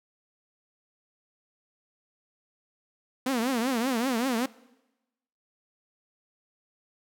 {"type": "tone with vibrato", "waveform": "sawtooth", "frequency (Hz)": 246.3, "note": "B3", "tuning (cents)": -5, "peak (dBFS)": -21, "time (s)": [3.26, 4.46], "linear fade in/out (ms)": 5, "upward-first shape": "triangle", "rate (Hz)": 5.2, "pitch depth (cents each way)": 210, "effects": ["noise-tail reverb RT60 1.0 s tail -21 dB re dry"]}